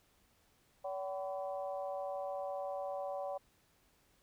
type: harmonic tone with a mistuned harmonic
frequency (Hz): 190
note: F#3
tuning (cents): +46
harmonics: 3 / 4 / 5 / 6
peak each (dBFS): -39 / -42 / -49 / -56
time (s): 0.84-3.38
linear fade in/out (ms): 10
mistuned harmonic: 5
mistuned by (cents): +99
effects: pink hiss -71 dBFS RMS until 4.22 s